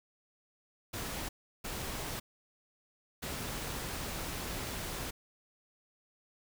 pink noise bursts at uneven times, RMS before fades -39 dBFS, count 3, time 0.93-1.29 / 1.64-2.2 / 3.22-5.11 s, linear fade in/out 10 ms, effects none

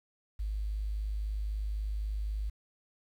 sine tone with quantisation, 51.91 Hz, G#1, in tune, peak -31 dBFS, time 0.39-2.5 s, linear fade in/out 10 ms, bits 10, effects none

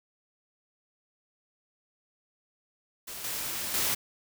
white noise with level steps, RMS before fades -40 / -34 / -28 dBFS, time 3.07-3.95 s, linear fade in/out 10 ms, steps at 3.24 / 3.74 s, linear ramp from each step 2 ms, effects none

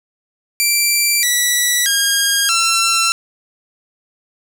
10% pulse tone with pitch steps, 2349 / 1952.6 / 1623.1 / 1349.1 Hz, D7 / B6 / G#6 / E6, 0 / -20 / -40 / +40 cents, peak -4 dBFS, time 0.6-3.12 s, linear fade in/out 0 ms, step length 630 ms, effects none

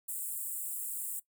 pink high-pass noise, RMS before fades -38 dBFS, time 0.08-1.2 s, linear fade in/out 10 ms, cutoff 7600 Hz, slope 96 dB/octave, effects noise-tail reverb RT60 0.1 s tail -18 dB re dry

